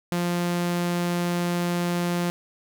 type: tone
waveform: sawtooth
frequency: 174.61 Hz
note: F3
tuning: in tune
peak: -19 dBFS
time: 0.12-2.3 s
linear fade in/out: 0 ms
effects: none